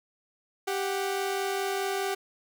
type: tone pair together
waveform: sawtooth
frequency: 392.4 / 740 Hz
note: G4 / F#5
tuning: +2 / 0 cents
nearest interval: major seventh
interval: 1098 cents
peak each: -25 / -30 dBFS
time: 0.67-2.15 s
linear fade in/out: 10 ms
effects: none